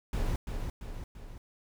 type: noise with echo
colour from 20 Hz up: brown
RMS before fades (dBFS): -30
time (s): 0.13-0.36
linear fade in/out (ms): 2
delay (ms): 340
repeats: 3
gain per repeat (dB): -5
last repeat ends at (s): 1.38
effects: none